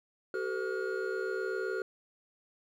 triangle tone cluster, 380.7 / 440.3 / 508 / 1428 Hz, F#4 / A4 / B4 / F6, +49 / +1 / +49 / +38 cents, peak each -33 / -35 / -39 / -37 dBFS, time 0.34-1.82 s, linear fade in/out 2 ms, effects none

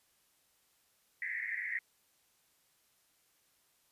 pink band-pass noise, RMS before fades -38 dBFS, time 1.22-1.79 s, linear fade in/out 2 ms, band 1800 to 2100 Hz, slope 96 dB/octave, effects white hiss -72 dBFS RMS until 3.91 s + resampled to 32000 Hz

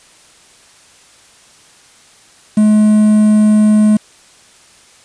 triangle tone with quantisation, 212.9 Hz, G#3, 43 cents sharp, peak -4 dBFS, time 2.57-3.97 s, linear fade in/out 5 ms, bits 5, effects white hiss -45 dBFS RMS until 5.04 s + resampled to 22050 Hz

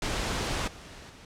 pink noise with level steps, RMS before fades -30 / -46 / -50 dBFS, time 0.02-1.25 s, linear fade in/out 2 ms, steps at 0.67 / 1.09 s, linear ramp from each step 10 ms, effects low-pass 7000 Hz 12 dB/octave

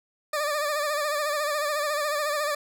20% pulse tone with vibrato, 594 Hz, D5, 20 cents sharp, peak -20 dBFS, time 0.33-2.55 s, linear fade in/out 5 ms, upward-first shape sine, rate 14 Hz, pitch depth 61 cents each way, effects none

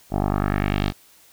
10% pulse tone with low-pass filter sweep, 50 Hz, G1, 35 cents sharp, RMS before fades -22 dBFS, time 0.1-0.93 s, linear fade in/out 50 ms, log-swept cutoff 660 to 4400 Hz, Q 2, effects white hiss -53 dBFS RMS until 1.32 s

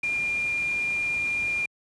sine tone in noise, 2403 Hz, D7, 39 cents sharp, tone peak -24 dBFS, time 0.03-1.66 s, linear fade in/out 5 ms, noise pink, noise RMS -42 dBFS, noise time 0.03-1.66 s, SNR +15 dB, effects high-pass 60 Hz 12 dB/octave + resampled to 22050 Hz

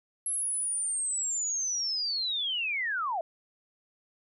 sine linear sweep, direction down, 11110 to 622.3 Hz, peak -28 dBFS, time 0.26-3.21 s, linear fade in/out 2 ms, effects none

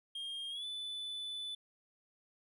triangle tone with pitch glide, 3221 to 3492 Hz, G7 to A7, +46 to -14 cents, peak -38 dBFS, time 0.15-1.55 s, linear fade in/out 5 ms, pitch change +140 cents, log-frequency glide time 0.5-0.65 s, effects none

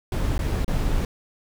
brown noise with dropouts, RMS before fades -23 dBFS, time 0.12-1.05 s, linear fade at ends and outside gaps 2 ms, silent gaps 0.38-0.391 / 0.646-0.679 s, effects none

